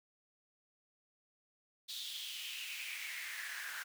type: noise with high-pass filter sweep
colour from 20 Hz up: pink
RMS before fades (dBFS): -44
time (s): 1.88-3.84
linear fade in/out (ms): 20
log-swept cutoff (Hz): 3800 to 1500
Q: 4.9
effects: none